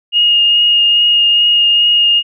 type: tone with vibrato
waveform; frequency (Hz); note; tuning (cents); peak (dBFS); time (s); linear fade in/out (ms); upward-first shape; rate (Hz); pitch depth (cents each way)
sine; 2852; F7; +36; -7; 0.12-2.23; 50; triangle; 2.4; 13
effects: none